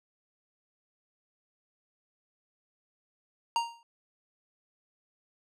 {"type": "tone with exponential decay", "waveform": "square", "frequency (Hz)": 932.3, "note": "A#5", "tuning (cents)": 0, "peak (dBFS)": -23, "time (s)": [3.56, 3.83], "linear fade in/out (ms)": 1, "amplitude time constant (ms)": 57, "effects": ["low-pass 7000 Hz 12 dB/octave"]}